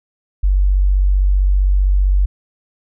sine tone, 47.71 Hz, G1, 46 cents flat, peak -10 dBFS, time 0.43-2.26 s, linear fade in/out 10 ms, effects none

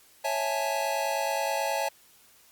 square chord, A major seventh, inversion first, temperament equal with one note detuned, 552.8 / 659.3 / 830.6 / 880 Hz, C#5 / E5 / G#5 / A5, -5 / 0 / 0 / 0 cents, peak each -33 dBFS, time 0.24-1.89 s, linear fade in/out 10 ms, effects white hiss -58 dBFS RMS until 2.51 s + Opus 48 kbps

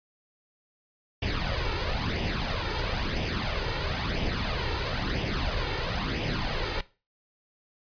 pink noise with flanger, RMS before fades -29 dBFS, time 1.22-6.81 s, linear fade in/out 5 ms, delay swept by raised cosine 0.35 to 2.25 ms, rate 1 Hz, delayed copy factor +0.6, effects noise-tail reverb RT60 0.3 s tail -18 dB re dry + resampled to 11025 Hz

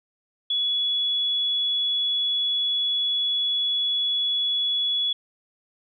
sine tone, 3390 Hz, G#7, 35 cents sharp, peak -21 dBFS, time 0.5-5.13 s, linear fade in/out 5 ms, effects none

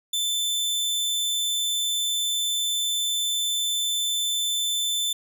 sawtooth tone, 3532 Hz, A7, 6 cents sharp, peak -20 dBFS, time 0.13-5.13 s, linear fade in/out 5 ms, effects none

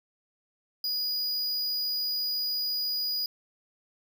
square tone, 4913 Hz, D#8, 23 cents flat, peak -28 dBFS, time 0.84-3.26 s, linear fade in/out 2 ms, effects none

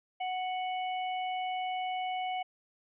harmonic tone, 740 Hz, F#5, in tune, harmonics 1 / 3 / 4, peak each -32 / -42 / -44 dBFS, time 0.2-2.43 s, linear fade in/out 10 ms, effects none

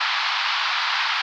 pink band-pass noise, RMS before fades -23 dBFS, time 0-1.22 s, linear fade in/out 10 ms, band 850 to 4800 Hz, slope 48 dB/octave, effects none

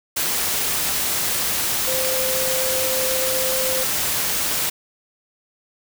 sine tone in noise, 520 Hz, C5, 11 cents flat, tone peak -24 dBFS, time 1.87-3.84 s, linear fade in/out 10 ms, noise white, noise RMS -22 dBFS, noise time 0.16-4.7 s, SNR -5 dB, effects none

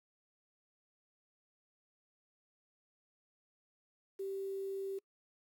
sine tone with quantisation, 389.5 Hz, G4, 11 cents flat, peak -37 dBFS, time 4.19-4.99 s, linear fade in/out 10 ms, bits 10, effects noise-tail reverb RT60 0.1 s tail -26 dB re dry

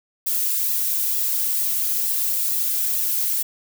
violet noise with flanger, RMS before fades -22 dBFS, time 0.26-3.43 s, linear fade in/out 10 ms, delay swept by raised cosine 1.3 to 2.8 ms, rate 2.2 Hz, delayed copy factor -0.7, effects none

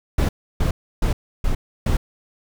brown noise bursts, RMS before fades -18 dBFS, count 5, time 0.18-1.97 s, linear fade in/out 5 ms, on 110 ms, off 310 ms, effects none

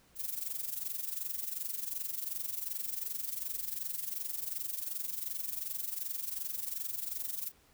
violet noise with amplitude modulation, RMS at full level -35 dBFS, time 0.15-7.52 s, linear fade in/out 50 ms, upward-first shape sine, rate 22.7 Hz, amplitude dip 75%, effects pink hiss -65 dBFS RMS until 7.73 s

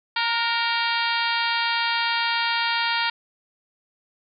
harmonic tone with a mistuned harmonic, 463.6 Hz, A#4, 10 cents flat, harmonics 2 / 3 / 4 / 5 / 6 / 7 / 8 / 9 / 10, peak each -26 / -28 / -29 / -30 / -31 / -31 / -32 / -33 / -33 dBFS, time 0.16-3.1 s, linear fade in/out 5 ms, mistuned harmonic 3, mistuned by +33 cents, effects none

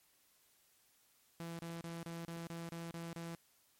sawtooth tone bursts, 167.7 Hz, E3, 30 cents sharp, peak -39 dBFS, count 9, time 1.4-3.35 s, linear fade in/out 0 ms, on 190 ms, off 30 ms, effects white hiss -71 dBFS RMS until 3.79 s + MP3 64 kbps

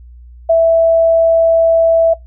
sine tone, 659.3 Hz, E5, in tune, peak -6 dBFS, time 0.49-2.14 s, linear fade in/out 10 ms, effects noise-tail reverb RT60 0.2 s tail -24 dB re dry + added 60 Hz sine -34 dBFS peak until 2.26 s

